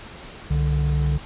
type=tone pair together; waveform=triangle; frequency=65.37 / 146.83 Hz; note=C2 / D3; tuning=-1 / 0 cents; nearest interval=octave + major second; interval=1401 cents; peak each=-19 / -19 dBFS; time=0.5-1.18 s; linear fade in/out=10 ms; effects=pink hiss -40 dBFS RMS until 1.25 s + resampled to 8000 Hz